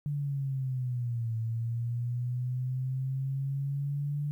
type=linear two-way sweep; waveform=sine; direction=down then up; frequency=146.83 to 112.4 to 146.83 Hz; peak=-29 dBFS; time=0.06-4.31 s; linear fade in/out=0 ms; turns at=1.36 s; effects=11-bit